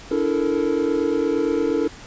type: tone cluster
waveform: triangle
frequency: 289.6 / 331.7 / 436 / 464.6 Hz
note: D4 / E4 / A4 / A#4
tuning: -24 / +11 / -16 / -6 cents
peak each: -22 dBFS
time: 0.11-1.88 s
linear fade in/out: 5 ms
effects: pink hiss -41 dBFS RMS until 2.06 s + resampled to 16000 Hz